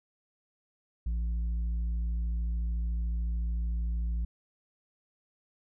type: tone with tanh clipping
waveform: triangle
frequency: 57.1 Hz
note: A#1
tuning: 35 cents flat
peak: -29 dBFS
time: 1.06-4.25 s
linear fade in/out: 5 ms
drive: 9 dB
effects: none